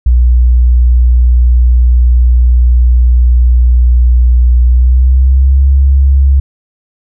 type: tone with pitch glide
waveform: sine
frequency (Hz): 60.8 to 67.85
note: B1 to C#2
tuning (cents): -26 to -36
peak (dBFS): -3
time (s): 0.06-6.4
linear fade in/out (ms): 5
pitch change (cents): +190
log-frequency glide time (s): 4.65-5.64
effects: none